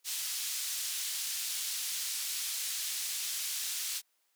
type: band-pass noise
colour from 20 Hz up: pink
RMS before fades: -36 dBFS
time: 0.04-4.02 s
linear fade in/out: 50 ms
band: 4100 to 14000 Hz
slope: 12 dB/octave
effects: white hiss -75 dBFS RMS until 4.35 s + high-pass 400 Hz 12 dB/octave